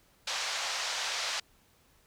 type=band-pass noise; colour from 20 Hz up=white; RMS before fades=-34 dBFS; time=0.27-1.4 s; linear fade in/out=5 ms; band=600 to 5900 Hz; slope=24 dB/octave; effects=pink hiss -65 dBFS RMS until 2.06 s